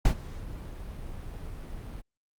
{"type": "noise with ADSR envelope", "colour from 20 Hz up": "brown", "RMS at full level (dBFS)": -18, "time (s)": [0.05, 2.02], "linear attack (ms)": 4, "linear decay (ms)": 83, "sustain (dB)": -21, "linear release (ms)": 23, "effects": ["Opus 48 kbps"]}